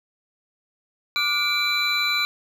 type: tone cluster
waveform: triangle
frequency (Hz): 1177 / 1434 / 2335 / 3984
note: D6 / F6 / D7 / B7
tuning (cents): +3 / +45 / -11 / +14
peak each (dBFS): -28 / -29 / -22 / -22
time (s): 1.16-2.25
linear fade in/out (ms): 0
effects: none